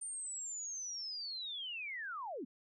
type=linear sweep; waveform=sine; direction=down; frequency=9000 to 210 Hz; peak=-40 dBFS; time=0.01-2.45 s; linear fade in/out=10 ms; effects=none